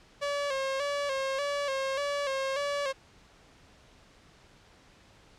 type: tone with vibrato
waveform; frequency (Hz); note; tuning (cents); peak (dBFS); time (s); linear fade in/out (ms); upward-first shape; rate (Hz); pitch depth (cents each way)
sawtooth; 554.4; C#5; 0; -25; 0.21-2.93; 20; square; 1.7; 55
effects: pink hiss -58 dBFS RMS until 5.38 s + low-pass 6000 Hz 12 dB/octave